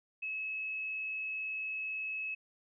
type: tone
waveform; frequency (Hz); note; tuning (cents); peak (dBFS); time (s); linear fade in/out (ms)
sine; 2582; E7; -37; -35; 0.22-2.35; 10
effects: none